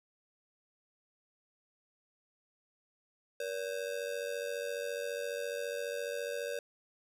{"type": "ring-modulated tone", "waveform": "square", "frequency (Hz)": 523.3, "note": "C5", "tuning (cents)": 0, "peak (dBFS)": -33, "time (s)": [3.4, 6.59], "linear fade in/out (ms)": 2, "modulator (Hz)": 47.3, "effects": ["resampled to 32000 Hz", "12-bit"]}